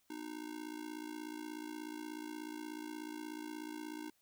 square tone with amplitude modulation, 307.2 Hz, D#4, 22 cents flat, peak -40 dBFS, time 0.1-4.1 s, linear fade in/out 5 ms, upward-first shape sine, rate 56.6 Hz, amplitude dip 85%, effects white hiss -75 dBFS RMS until 4.21 s

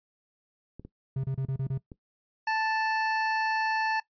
clicks, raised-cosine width 3 ms, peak -30 dBFS, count 5, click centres 0.796 / 0.85 / 1.447 / 1.667 / 1.918 s
triangle tone bursts, 133.8 Hz, C3, 39 cents sharp, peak -25 dBFS, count 6, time 1.16-1.778 s, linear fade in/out 5 ms, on 78 ms, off 30 ms
25% pulse tone, 880 Hz, A5, in tune, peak -22 dBFS, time 2.47-4 s, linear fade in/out 5 ms
effects noise-tail reverb RT60 0.1 s tail -18 dB re dry + resampled to 11025 Hz

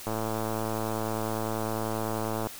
click train, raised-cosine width 1 ms, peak -17 dBFS, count 265, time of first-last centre 0.07-2.47 s, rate 110 Hz, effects white hiss -43 dBFS RMS until 2.59 s

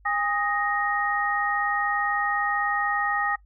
sine tone cluster, 815 / 1248 / 1869 Hz, G#5 / D#6 / A#6, -33 / +5 / +4 cents, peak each -27 dBFS, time 0.05-3.36 s, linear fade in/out 10 ms, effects noise-tail reverb RT60 0.1 s tail -20 dB re dry + added 50 Hz sine -52 dBFS peak until 3.45 s

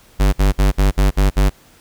square tone bursts, 49 Hz, G1, in tune, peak -11 dBFS, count 7, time 0.19-1.5 s, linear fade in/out 20 ms, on 140 ms, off 55 ms, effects pink hiss -49 dBFS RMS until 1.8 s

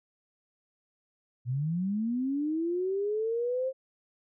sine linear sweep, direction up, 116.54 to 533 Hz, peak -27 dBFS, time 1.45-3.73 s, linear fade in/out 50 ms, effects none

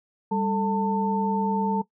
sine tone cluster, 198.7 / 440.8 / 895 Hz, G3 / A4 / A5, +24 / +3 / +29 cents, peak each -25 / -29 / -25 dBFS, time 0.31-1.82 s, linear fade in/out 10 ms, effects noise-tail reverb RT60 0.1 s tail -18 dB re dry

